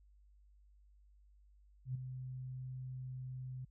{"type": "tone with ADSR envelope", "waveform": "sine", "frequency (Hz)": 128.6, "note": "C3", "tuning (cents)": -30, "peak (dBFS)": -34, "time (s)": [1.85, 3.65], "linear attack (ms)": 100, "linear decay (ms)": 6, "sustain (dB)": -8, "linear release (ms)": 6, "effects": ["added 50 Hz sine -62 dBFS peak until 3.7 s"]}